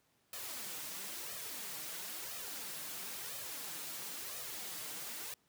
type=noise with flanger; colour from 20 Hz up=white; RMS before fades=-44 dBFS; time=0.33-5.34 s; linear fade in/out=2 ms; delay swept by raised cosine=1.6 to 6.6 ms; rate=0.99 Hz; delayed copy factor=+0.65; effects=pink hiss -74 dBFS RMS until 5.48 s + high-pass 100 Hz 12 dB/octave